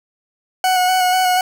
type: tone with vibrato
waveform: 40% pulse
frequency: 737 Hz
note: F#5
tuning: 7 cents flat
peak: -12 dBFS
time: 0.64-1.41 s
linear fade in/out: 2 ms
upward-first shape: square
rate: 4.1 Hz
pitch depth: 17 cents each way
effects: 7-bit